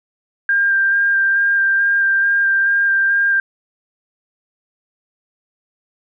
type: tone with vibrato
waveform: sine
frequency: 1594 Hz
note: G6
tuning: 28 cents sharp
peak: -12 dBFS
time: 0.49-3.4 s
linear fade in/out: 2 ms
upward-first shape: square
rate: 2.3 Hz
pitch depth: 11 cents each way
effects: none